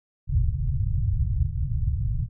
white low-pass noise, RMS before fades -24 dBFS, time 0.27-2.29 s, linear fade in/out 50 ms, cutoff 130 Hz, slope 48 dB/octave, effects none

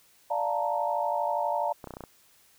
sine chord, Bb major seventh, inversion first, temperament equal, 587.3 / 698.5 / 880 / 932.3 Hz, D5 / F5 / A5 / Bb5, 0 / 0 / 0 / 0 cents, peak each -31 dBFS, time 0.3-1.73 s, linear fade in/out 10 ms
clicks, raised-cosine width 1 ms, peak -25 dBFS, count 7, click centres 1.842 / 1.873 / 1.907 / 1.938 / 1.969 / 2.007 / 2.038 s
effects white hiss -61 dBFS RMS until 2.58 s

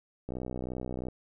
click train, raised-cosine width 2 ms, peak -23 dBFS, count 51, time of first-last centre 0.29-1.085 s, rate 62.9 Hz, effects none

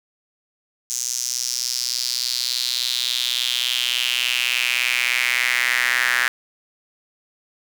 square tone with high-pass filter sweep, 61.74 Hz, B1, in tune, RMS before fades -22 dBFS, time 0.9-6.28 s, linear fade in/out 0 ms, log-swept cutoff 6400 to 1700 Hz, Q 4.2, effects none

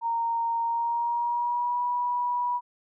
sine tone with pitch glide, 926 to 974.3 Hz, A#5 to B5, -12 to -24 cents, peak -24 dBFS, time 0.01-2.61 s, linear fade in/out 50 ms, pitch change +88 cents, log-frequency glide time 0.62-1.82 s, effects none

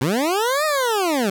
20% pulse linear two-way sweep, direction up then down, 116.5 to 630 to 185.2 Hz, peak -13 dBFS, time 0.01-1.3 s, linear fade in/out 5 ms, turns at 0.65 s, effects none

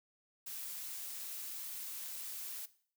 blue noise, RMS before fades -44 dBFS, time 0.46-2.66 s, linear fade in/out 10 ms, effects noise-tail reverb RT60 0.5 s tail -17 dB re dry

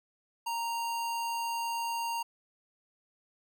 square tone, 929 Hz, A#5, 6 cents flat, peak -32 dBFS, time 0.46-2.23 s, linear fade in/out 10 ms, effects none

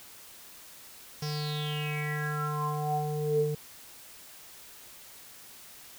square tone with low-pass filter sweep, 150 Hz, D3, 37 cents sharp, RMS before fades -31 dBFS, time 1.22-3.55 s, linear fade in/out 5 ms, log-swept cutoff 5500 to 370 Hz, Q 9.1, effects white hiss -50 dBFS RMS until 5.98 s

